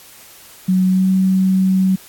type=tone with pitch glide; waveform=sine; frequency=185.8 to 188.83 Hz; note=F#3 to F#3; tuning=+7 to +36 cents; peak=-11 dBFS; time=0.68-1.96 s; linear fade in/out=10 ms; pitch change=+29 cents; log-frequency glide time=0.87-1.07 s; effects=white hiss -42 dBFS RMS until 2.08 s + AAC 64 kbps